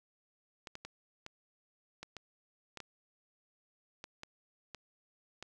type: clicks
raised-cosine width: 0.2 ms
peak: -27 dBFS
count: 12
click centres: 0.672 / 0.754 / 0.85 / 1.264 / 2.03 / 2.167 / 2.773 / 2.803 / 4.041 / 4.234 / 4.747 / 5.426 s
effects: none